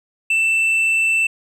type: tone with tanh clipping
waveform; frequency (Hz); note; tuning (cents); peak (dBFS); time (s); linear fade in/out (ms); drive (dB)
triangle; 2663; E7; +17; -15; 0.3-1.27; 5; 8
effects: none